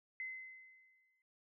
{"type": "tone with exponential decay", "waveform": "sine", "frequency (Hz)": 2051, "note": "C7", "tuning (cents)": -35, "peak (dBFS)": -39, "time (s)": [0.2, 1.22], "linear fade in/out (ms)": 1, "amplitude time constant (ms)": 220, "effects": []}